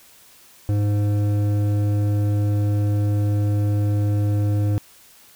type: tone with hard clipping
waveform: sine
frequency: 103.1 Hz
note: G#2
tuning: 12 cents flat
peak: -19 dBFS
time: 0.69-4.78 s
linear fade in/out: 0 ms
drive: 10 dB
effects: white hiss -50 dBFS RMS until 5.35 s